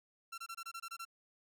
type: tone bursts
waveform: sawtooth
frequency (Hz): 1356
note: E6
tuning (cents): +49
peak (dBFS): -39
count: 9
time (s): 0.32-1.052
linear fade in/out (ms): 10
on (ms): 60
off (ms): 24
effects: none